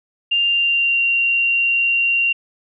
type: tone with pitch glide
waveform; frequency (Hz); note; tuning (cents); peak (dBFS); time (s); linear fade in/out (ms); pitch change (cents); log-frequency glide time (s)
sine; 2794 to 2762; F7 to F7; 0 to -20; -14; 0.31-2.33; 10; -20; 0.45-1.01
effects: none